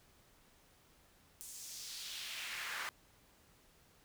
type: noise with high-pass filter sweep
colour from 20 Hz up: brown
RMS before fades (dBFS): -45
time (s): 1.41-2.89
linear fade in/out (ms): 0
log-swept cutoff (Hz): 8400 to 1400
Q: 1.7
effects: pink hiss -67 dBFS RMS until 4.04 s